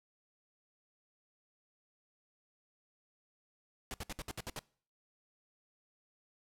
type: noise bursts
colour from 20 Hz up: pink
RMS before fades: -41 dBFS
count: 8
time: 3.91-4.591 s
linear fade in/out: 0 ms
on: 30 ms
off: 63 ms
effects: noise-tail reverb RT60 0.5 s tail -24 dB re dry + low-pass 12000 Hz 12 dB/octave